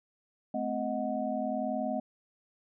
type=tone cluster; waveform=sine; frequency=217.3 / 258 / 625 / 736 Hz; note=A3 / C4 / D#5 / F#5; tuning=-21 / -24 / +8 / -9 cents; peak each=-36 / -35 / -34 / -36 dBFS; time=0.54-2 s; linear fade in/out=5 ms; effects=none